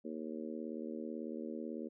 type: harmonic tone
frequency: 78.1 Hz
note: D#2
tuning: 7 cents sharp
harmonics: 3 / 4 / 5 / 6 / 7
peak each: -43 / -45 / -47 / -49 / -50 dBFS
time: 0.04-1.89 s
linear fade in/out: 20 ms
effects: none